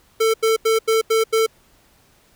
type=tone bursts; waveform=square; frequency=445.6 Hz; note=A4; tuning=22 cents sharp; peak=-15 dBFS; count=6; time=0.2-1.465 s; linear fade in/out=10 ms; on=140 ms; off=85 ms; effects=pink hiss -56 dBFS RMS until 2.35 s